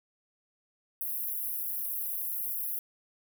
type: high-pass noise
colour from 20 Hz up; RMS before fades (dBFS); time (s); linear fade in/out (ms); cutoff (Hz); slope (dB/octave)
pink; -34; 1.01-2.79; 0; 11000; 96
effects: none